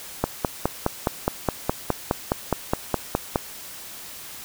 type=click train; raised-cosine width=1 ms; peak=-5 dBFS; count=16; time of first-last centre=0.24-3.359 s; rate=4.81 Hz; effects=white hiss -39 dBFS RMS until 4.44 s